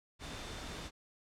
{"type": "tone in noise", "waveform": "sine", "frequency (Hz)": 3572, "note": "A7", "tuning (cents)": 25, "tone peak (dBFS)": -55, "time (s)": [0.19, 0.91], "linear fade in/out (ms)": 50, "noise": "pink", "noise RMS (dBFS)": -44, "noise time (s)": [0.19, 0.91], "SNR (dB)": -14, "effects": ["low-pass 7000 Hz 12 dB/octave"]}